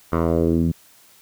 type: tone with low-pass filter sweep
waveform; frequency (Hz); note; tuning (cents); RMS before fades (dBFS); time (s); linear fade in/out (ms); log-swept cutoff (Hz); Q
10% pulse; 83; E2; +12; -19; 0.12-0.72; 10; 1300 to 180; 2
effects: white hiss -52 dBFS RMS until 1.21 s